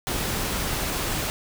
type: noise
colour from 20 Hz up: pink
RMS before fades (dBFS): -27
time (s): 0.07-1.3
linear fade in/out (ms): 0
effects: none